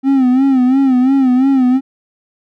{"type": "tone with vibrato", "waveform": "triangle", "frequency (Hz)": 261.6, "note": "C4", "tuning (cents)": 0, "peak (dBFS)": -6, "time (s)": [0.03, 1.81], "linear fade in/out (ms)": 50, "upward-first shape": "sine", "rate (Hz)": 2.9, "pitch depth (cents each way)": 87, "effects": []}